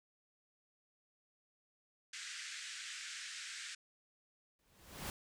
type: band-pass noise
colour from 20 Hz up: pink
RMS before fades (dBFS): -47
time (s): 2.13-3.75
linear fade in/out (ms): 5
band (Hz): 1500 to 8500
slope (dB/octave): 48
type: noise with exponential growth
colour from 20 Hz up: pink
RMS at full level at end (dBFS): -40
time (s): 4.59-5.1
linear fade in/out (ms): 1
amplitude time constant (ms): 110
effects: none